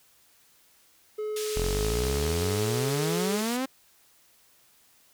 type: tone with pitch glide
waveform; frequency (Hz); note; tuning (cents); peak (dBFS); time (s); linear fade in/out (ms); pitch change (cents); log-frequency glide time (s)
triangle; 426.8 to 424.3; G#4 to G#4; +47 to +37; -27; 1.18-3.42; 10; -10; 1.52-2.34
type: band-pass noise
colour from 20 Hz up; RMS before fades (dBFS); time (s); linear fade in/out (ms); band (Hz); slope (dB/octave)
pink; -37; 1.36-3.57; 5; 3300 to 11000; 12
type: exponential sweep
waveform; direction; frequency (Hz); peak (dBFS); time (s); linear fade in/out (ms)
sawtooth; up; 41.2 to 270; -23; 1.56-3.66; 10
effects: white hiss -61 dBFS RMS until 5.13 s